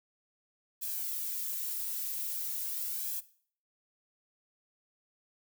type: noise with flanger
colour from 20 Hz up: violet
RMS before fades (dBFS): -36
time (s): 0.81-3.21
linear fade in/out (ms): 20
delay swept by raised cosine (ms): 1.2 to 3.1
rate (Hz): 0.43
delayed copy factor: +0.85
effects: noise-tail reverb RT60 0.5 s tail -17 dB re dry